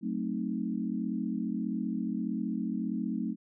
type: chord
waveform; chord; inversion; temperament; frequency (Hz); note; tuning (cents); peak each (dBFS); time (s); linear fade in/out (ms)
sine; F# diminished seventh; none; equal; 185 / 220 / 261.6 / 311.1; F#3 / A3 / C4 / Eb4; 0 / 0 / 0 / 0; -36 / -33 / -36 / -38; 0.01-3.36; 50
effects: none